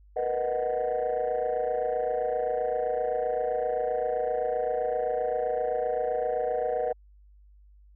sine chord, B major seventh, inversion third, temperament equal, 466.2 / 493.9 / 622.3 / 740 Hz, A#4 / B4 / D#5 / F#5, 0 / 0 / 0 / 0 cents, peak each -31 / -28 / -30 / -30 dBFS, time 0.16-6.93 s, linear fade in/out 10 ms, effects tanh soft clip ceiling -20 dBFS + added 50 Hz sine -52 dBFS peak until 7.95 s

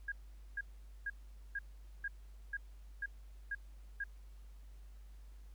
sine tone bursts, 1631 Hz, G#6, 32 cents flat, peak -36 dBFS, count 9, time 0.08-4.04 s, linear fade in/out 5 ms, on 40 ms, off 450 ms, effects added 50 Hz sine -51 dBFS peak until 5.54 s + pink hiss -71 dBFS RMS until 5.54 s

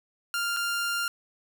sawtooth tone with dropouts, 1396.9 Hz, F6, in tune, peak -23 dBFS, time 0.34-1.08 s, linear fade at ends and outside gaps 1 ms, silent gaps 0.565-0.569 s, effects none

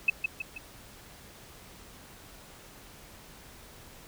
sine tone with echo, 2602 Hz, E7, 23 cents flat, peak -18 dBFS, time 0.08-0.1 s, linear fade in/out 5 ms, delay 160 ms, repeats 3, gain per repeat -6 dB, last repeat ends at 0.58 s, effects pink hiss -51 dBFS RMS until 4.07 s

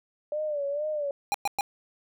sine tone with vibrato, 587.3 Hz, D5, in tune, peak -27 dBFS, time 0.32-1.11 s, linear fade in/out 2 ms, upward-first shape sine, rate 2.2 Hz, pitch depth 84 cents each way
square tone bursts, 812 Hz, G#5, 39 cents flat, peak -24 dBFS, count 3, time 1.32-1.609 s, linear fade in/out 0 ms, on 23 ms, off 110 ms
effects none

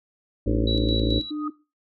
sine tone bursts, 300 Hz, D4, 37 cents sharp, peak -26 dBFS, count 4, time 0.46-1.503 s, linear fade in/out 10 ms, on 200 ms, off 81 ms
harmonic tone, 55.6 Hz, A1, 19 cents sharp, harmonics 1 / 2 / 4 / 5 / 6 / 7 / 8 / 9 / 10, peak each -24 / -27 / -30 / -31 / -32 / -32 / -33 / -34 / -34 dBFS, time 0.46-1.2 s, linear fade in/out 10 ms
sine tone with tremolo, 3913 Hz, B7, 17 cents flat, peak -26 dBFS, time 0.67-1.31 s, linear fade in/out 5 ms, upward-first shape square, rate 4.6 Hz, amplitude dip 55%
sine tone with exponential growth, 1244.5 Hz, D#6, in tune, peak -27 dBFS, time 1.22-1.48 s, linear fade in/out 5 ms, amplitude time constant 55 ms
effects noise-tail reverb RT60 0.3 s tail -19 dB re dry

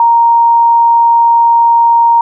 sine tone, 932.3 Hz, A#5, in tune, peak -4 dBFS, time 0-2.21 s, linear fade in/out 2 ms, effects none

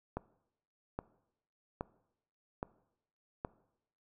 click train, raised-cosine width 1 ms, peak -22 dBFS, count 5, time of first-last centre 0.17-3.449 s, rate 1.22 Hz, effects noise-tail reverb RT60 0.8 s tail -20 dB re dry

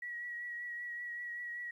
sine tone with vibrato, 1920 Hz, B6, 49 cents flat, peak -39 dBFS, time 0.02-1.71 s, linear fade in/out 5 ms, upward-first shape triangle, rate 5.2 Hz, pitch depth 27 cents each way, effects 12-bit

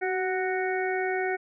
harmonic tone with a mistuned harmonic, 370 Hz, F#4, in tune, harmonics 1 / 2 / 4 / 5 / 6, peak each -28 / -31 / -34 / -35 / -36 dBFS, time 0.01-1.37 s, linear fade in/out 20 ms, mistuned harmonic 1, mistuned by +29 cents, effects none

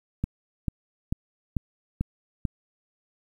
click train, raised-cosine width 5 ms, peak -13 dBFS, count 6, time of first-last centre 0.24-2.452 s, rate 2.26 Hz, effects 9-bit

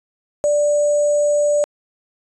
sine tone with sample-and-hold, 587.3 Hz, D5, in tune, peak -13 dBFS, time 0.44-1.64 s, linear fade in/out 0 ms, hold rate 7350 Hz, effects resampled to 24000 Hz

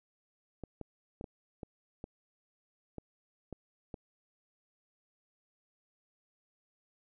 clicks, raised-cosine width 2 ms, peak -28 dBFS, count 9, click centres 0.637 / 0.813 / 1.211 / 1.242 / 1.632 / 2.041 / 2.983 / 3.527 / 3.942 s, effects none

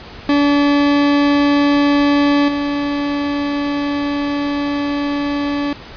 40% pulse tone with level steps, 287.2 Hz, D4, 39 cents flat, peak -10 / -16 dBFS, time 0.29-5.73 s, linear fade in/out 2 ms, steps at 2.48 s, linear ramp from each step 5 ms, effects pink hiss -35 dBFS RMS until 5.96 s + resampled to 11025 Hz

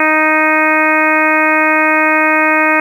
harmonic tone, 311.1 Hz, D#4, in tune, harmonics 1 / 2 / 3 / 4 / 5 / 6 / 7 / 8, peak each -17 / -17 / -17 / -17 / -17 / -17 / -17 / -17 dBFS, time 0-2.8 s, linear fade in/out 2 ms, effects 7-bit

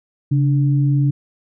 sine tone pair together, 138.61 / 293.7 Hz, C#3 / D4, 0 / 0 cents, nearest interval octave + minor second, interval 1300 cents, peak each -13 / -23 dBFS, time 0.31-1.11 s, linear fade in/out 10 ms, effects none

